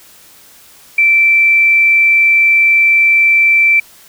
sine tone, 2336 Hz, D7, 10 cents flat, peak -6 dBFS, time 0.98-3.8 s, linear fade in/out 5 ms, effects white hiss -42 dBFS RMS until 4.08 s

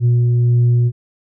sine tone with frequency modulation, 120.2 Hz, B2, 46 cents flat, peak -10 dBFS, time 0-0.92 s, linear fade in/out 50 ms, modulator 242 Hz, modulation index 0.21, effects none

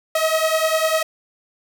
sawtooth beating tone pair, 632 / 642 Hz, D#5 / E5, +27 / -46 cents, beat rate 10 Hz, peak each -16 dBFS, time 0.15-1.03 s, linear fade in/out 5 ms, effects none

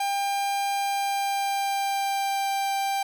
45% pulse tone with pitch glide, 798 to 787.9 Hz, G5 to G5, +31 to +9 cents, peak -24 dBFS, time 0-3.03 s, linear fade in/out 5 ms, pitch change -22 cents, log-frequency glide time 0.72-2.57 s, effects none

